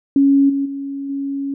sine tone with level steps, 277.2 Hz, C#4, in tune, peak -9 / -16 / -23 / -20 dBFS, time 0.16-1.54 s, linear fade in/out 2 ms, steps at 0.49 / 0.65 / 1.09 s, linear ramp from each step 10 ms, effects none

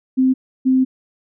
sine tone pair in turn, 259.9 / 259.9 Hz, C4 / C4, -11 / -11 cents, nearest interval unison, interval 0 cents, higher neither, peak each -11 dBFS, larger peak neither, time 0.17-0.34 / 0.65-0.85 s, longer second, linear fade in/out 20 ms, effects none

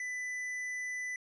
sine tone with tanh clipping, 1995 Hz, B6, 17 cents sharp, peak -37 dBFS, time 0-1.16 s, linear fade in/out 2 ms, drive 11 dB, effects low-pass 9000 Hz 12 dB/octave

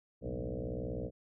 sine tone with frequency modulation, 189.9 Hz, F#3, 45 cents sharp, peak -35 dBFS, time 0.21-1.11 s, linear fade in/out 50 ms, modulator 60.7 Hz, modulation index 6.2, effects none

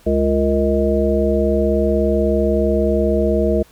harmonic tone with a mistuned harmonic, 69.7 Hz, C#2, 10 cents sharp, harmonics 1 / 3 / 5 / 7 / 9, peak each -20 / -20 / -20 / -20 / -20 dBFS, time 0.06-3.63 s, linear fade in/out 10 ms, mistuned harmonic 7, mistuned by -84 cents, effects pink hiss -50 dBFS RMS until 3.71 s

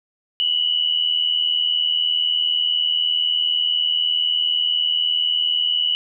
sine tone pair together, 2921 / 3001 Hz, F#7 / F#7, -23 / +24 cents, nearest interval unison, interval 47 cents, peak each -19 / -21 dBFS, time 0.4-5.95 s, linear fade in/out 0 ms, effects none

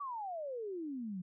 sine exponential sweep, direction down, 1174.7 to 174.2 Hz, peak -38 dBFS, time 0-1.22 s, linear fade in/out 10 ms, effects none

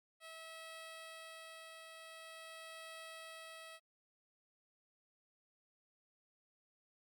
10% pulse tone with tremolo, 648 Hz, E5, 30 cents flat, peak -40 dBFS, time 0.2-3.8 s, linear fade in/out 50 ms, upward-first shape triangle, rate 0.45 Hz, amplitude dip 35%, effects MP3 96 kbps

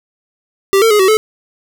square tone with pitch steps, 391.4 / 451.6 / 419 / 378.6 / 433.4 Hz, G4 / A4 / G#4 / F#4 / A4, -3 / +45 / +15 / +40 / -26 cents, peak -8 dBFS, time 0.73-1.17 s, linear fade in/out 0 ms, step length 88 ms, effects none

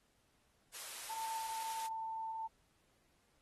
white high-pass noise, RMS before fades -47 dBFS, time 0.73-1.88 s, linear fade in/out 20 ms, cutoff 580 Hz, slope 12 dB/octave
sine tone, 892 Hz, A5, 23 cents sharp, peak -39 dBFS, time 1.09-2.48 s, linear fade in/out 20 ms
effects pink hiss -75 dBFS RMS until 3.41 s + AAC 32 kbps

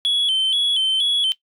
sine tone with vibrato, 3225 Hz, G7, 48 cents sharp, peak -13 dBFS, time 0.05-1.32 s, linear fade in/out 0 ms, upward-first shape square, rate 2.1 Hz, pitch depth 74 cents each way, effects noise-tail reverb RT60 0.1 s tail -19 dB re dry + tanh soft clip ceiling -15 dBFS

